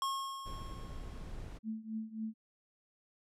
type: tone with exponential decay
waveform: square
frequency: 1085 Hz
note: C#6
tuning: 37 cents flat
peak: -32 dBFS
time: 0.02-1.4 s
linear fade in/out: 1 ms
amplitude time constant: 300 ms
type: noise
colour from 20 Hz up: brown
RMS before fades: -44 dBFS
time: 0.45-1.59 s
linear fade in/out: 20 ms
type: tone with tremolo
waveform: sine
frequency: 220.1 Hz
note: A3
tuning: 1 cent sharp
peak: -34 dBFS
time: 1.63-2.34 s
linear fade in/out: 50 ms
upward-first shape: triangle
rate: 3.7 Hz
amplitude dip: 90%
effects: low-pass 11000 Hz 12 dB/octave